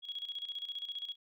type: tone with tremolo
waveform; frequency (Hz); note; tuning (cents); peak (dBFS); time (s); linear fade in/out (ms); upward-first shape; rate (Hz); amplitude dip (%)
sine; 3322; G#7; 0; -36; 0.02-1.16; 50; square; 15; 70
effects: none